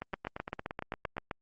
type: two click trains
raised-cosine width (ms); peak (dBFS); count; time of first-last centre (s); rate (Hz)
0.5; -22 / -19; 11 / 10; 0.02-1.168 / 0.14-1.312; 8.71 / 7.68
effects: Opus 32 kbps